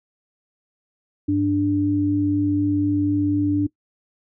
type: tone pair together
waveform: sine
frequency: 99.26 / 293.7 Hz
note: G2 / D4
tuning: +22 / 0 cents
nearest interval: octave + perfect fifth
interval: 1878 cents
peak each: -25 / -17 dBFS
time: 1.28-3.67 s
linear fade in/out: 10 ms
effects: noise-tail reverb RT60 0.1 s tail -20 dB re dry